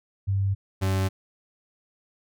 sine / 40% pulse tone pair in turn, 98 / 95.49 Hz, G2 / G2, 0 / -45 cents, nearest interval unison, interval 45 cents, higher first, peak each -21 dBFS, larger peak neither, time 0.27-0.55 / 0.81-1.09 s, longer neither, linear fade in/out 20 ms, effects none

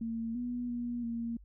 sine tone with pitch steps, 227.8 / 243.8 / 240 / 232.2 Hz, A#3 / B3 / B3 / A#3, -40 / -22 / -49 / -7 cents, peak -33 dBFS, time 0.01-1.37 s, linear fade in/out 5 ms, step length 340 ms, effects added 50 Hz sine -52 dBFS peak until 1.44 s

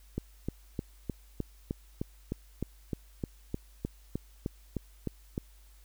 click train, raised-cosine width 3 ms, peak -19 dBFS, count 18, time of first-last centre 0.18-5.379 s, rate 3.27 Hz, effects added 50 Hz sine -54 dBFS peak until 5.84 s + white hiss -64 dBFS RMS until 5.84 s

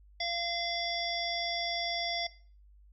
harmonic tone, 687 Hz, F5, 29 cents flat, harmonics 1 / 3 / 5 / 7 / 8, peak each -37 / -36 / -37 / -37 / -40 dBFS, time 0.2-2.27 s, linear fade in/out 5 ms, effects noise-tail reverb RT60 0.4 s tail -17 dB re dry + added 50 Hz sine -55 dBFS peak until 2.92 s

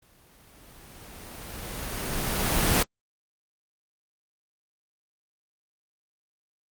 pink noise with exponential growth, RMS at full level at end -20 dBFS, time 0.02-2.83 s, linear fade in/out 5 ms, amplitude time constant 610 ms, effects Opus 24 kbps

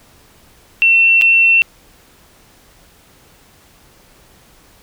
sine tone with dropouts, 2702 Hz, E7, 42 cents sharp, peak -7 dBFS, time 0.82-1.62 s, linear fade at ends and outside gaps 0 ms, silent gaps 1.213-1.22 s, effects pink hiss -48 dBFS RMS until 4.82 s

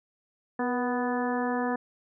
harmonic tone with a mistuned harmonic, 247.6 Hz, B3, 5 cents sharp, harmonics 1 / 2 / 3 / 4 / 5 / 6 / 7, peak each -29 / -32 / -33 / -35 / -40 / -42 / -37 dBFS, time 0.59-1.76 s, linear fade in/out 5 ms, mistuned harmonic 2, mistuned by -35 cents, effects none

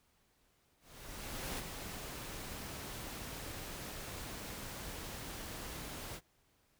pink noise with ADSR envelope, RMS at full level -40 dBFS, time 0.8-6.21 s, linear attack 790 ms, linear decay 17 ms, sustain -5 dB, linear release 59 ms, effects pink hiss -73 dBFS RMS until 6.79 s

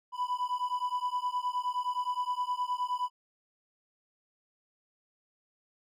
triangle beating tone pair, 987.8 / 997.4 Hz, B5 / B5, 0 / +17 cents, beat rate 9.6 Hz, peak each -31 dBFS, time 0.12-3.1 s, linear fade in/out 50 ms, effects none

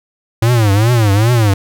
square tone with vibrato, 110 Hz, A2, in tune, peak -9 dBFS, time 0.42-1.54 s, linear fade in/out 5 ms, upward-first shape triangle, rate 2.5 Hz, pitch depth 230 cents each way, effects none

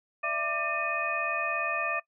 sine tone cluster, 593 / 670 / 1184 / 1802 / 2496 Hz, D5 / E5 / D6 / A6 / D#7, +17 / +28 / +14 / +41 / +5 cents, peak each -39 / -35 / -32 / -35 / -32 dBFS, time 0.23-2 s, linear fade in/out 10 ms, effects noise-tail reverb RT60 0.1 s tail -20 dB re dry

